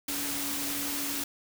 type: tone in noise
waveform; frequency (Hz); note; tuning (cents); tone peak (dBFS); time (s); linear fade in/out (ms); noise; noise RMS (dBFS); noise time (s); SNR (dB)
sine; 284.3; C#4; +44; -38; 0.08-1.24; 5; white; -33; 0.08-1.24; -8
effects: none